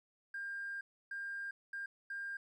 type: tone bursts at uneven times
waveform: triangle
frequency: 1601 Hz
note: G6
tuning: 36 cents sharp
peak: -36 dBFS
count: 4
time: 0.34-0.81 / 1.11-1.51 / 1.73-1.86 / 2.1-2.37 s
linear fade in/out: 5 ms
effects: tanh soft clip ceiling -37 dBFS